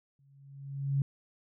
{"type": "tone with exponential growth", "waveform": "sine", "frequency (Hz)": 138.59, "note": "C#3", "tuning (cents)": 0, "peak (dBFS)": -23, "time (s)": [0.19, 1.02], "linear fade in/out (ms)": 2, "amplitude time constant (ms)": 180, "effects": []}